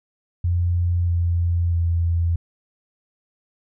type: tone with pitch steps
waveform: sine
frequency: 87.3 / 86 / 84.72 Hz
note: F2 / F2 / E2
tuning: 0 / -26 / +48 cents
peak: -17 dBFS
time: 0.44-2.36 s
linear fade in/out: 5 ms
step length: 640 ms
effects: none